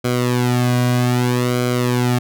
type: tone with flanger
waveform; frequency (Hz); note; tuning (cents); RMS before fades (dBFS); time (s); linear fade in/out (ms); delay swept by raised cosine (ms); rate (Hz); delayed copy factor
sawtooth; 123.47; B2; 0; -17; 0.04-2.19; 10; 1.1 to 2.3; 0.63; -0.8
effects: none